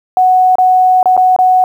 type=tone with dropouts; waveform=sine; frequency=740 Hz; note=F#5; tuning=in tune; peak=-5 dBFS; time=0.17-1.64 s; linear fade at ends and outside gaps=1 ms; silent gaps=0.555-0.584 / 1.029-1.057 / 1.167-1.176 / 1.363-1.388 s; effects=7-bit